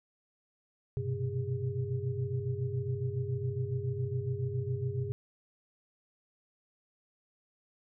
sine tone cluster, 97.6 / 123 / 130.2 / 405.9 Hz, G2 / B2 / C3 / G#4, -7 / -7 / -8 / -40 cents, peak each -38 / -35 / -35 / -39 dBFS, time 0.97-5.12 s, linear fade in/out 0 ms, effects none

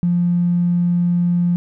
triangle tone with tanh clipping, 174.61 Hz, F3, in tune, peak -13 dBFS, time 0.03-1.56 s, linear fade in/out 0 ms, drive 2 dB, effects none

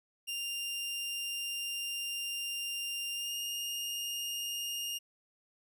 sawtooth tone with pitch glide, 2794 to 2833 Hz, F7 to F7, 0 to +24 cents, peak -32 dBFS, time 0.27-4.99 s, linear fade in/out 20 ms, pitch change +24 cents, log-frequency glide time 3.14-3.34 s, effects none

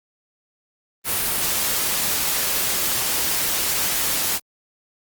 white noise, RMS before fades -22 dBFS, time 1.04-4.4 s, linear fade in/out 50 ms, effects Opus 32 kbps

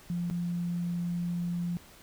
sine tone with dropouts, 173.7 Hz, F3, 9 cents flat, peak -29 dBFS, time 0.1-1.77 s, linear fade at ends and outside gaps 0 ms, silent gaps 0.3-0.31 s, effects pink hiss -54 dBFS RMS until 2.02 s

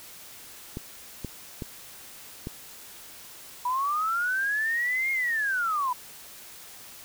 clicks, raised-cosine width 3 ms, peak -20 dBFS, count 4, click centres 0.771 / 1.247 / 1.622 / 2.471 s
sine linear two-way sweep, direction up then down, 966 to 2152 to 966 Hz, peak -24 dBFS, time 3.65-5.93 s, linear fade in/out 5 ms, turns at 5.11 s
effects white hiss -46 dBFS RMS until 7.04 s

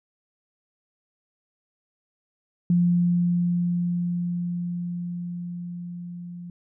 sine tone with level ramp, 174.8 Hz, F3, 2 cents sharp, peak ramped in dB -16 to -35 dBFS, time 2.7-6.5 s, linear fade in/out 2 ms, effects none

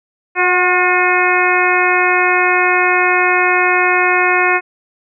harmonic tone with a mistuned harmonic, 360 Hz, F#4, 47 cents flat, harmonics 1 / 2 / 3 / 4 / 5 / 6 / 7, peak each -18 / -18 / -18 / -18 / -18 / -18 / -18 dBFS, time 0.35-4.61 s, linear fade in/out 50 ms, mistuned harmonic 2, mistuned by +26 cents, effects none

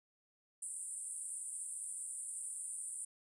white band-pass noise, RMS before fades -44 dBFS, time 0.62-3.05 s, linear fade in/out 5 ms, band 8300 to 9700 Hz, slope 96 dB/octave, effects resampled to 24000 Hz

